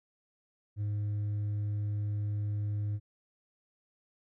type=tone with hard clipping; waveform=triangle; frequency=103.83 Hz; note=G#2; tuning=in tune; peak=-29 dBFS; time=0.76-3 s; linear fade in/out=50 ms; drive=1 dB; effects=none